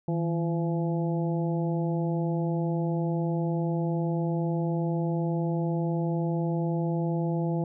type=harmonic tone with a mistuned harmonic; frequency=169.9 Hz; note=F3; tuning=47 cents flat; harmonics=1 / 2 / 3 / 4 / 5; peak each=-26 / -32 / -36 / -38 / -40 dBFS; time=0.08-7.64 s; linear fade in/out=2 ms; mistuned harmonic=1; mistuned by=-82 cents; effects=none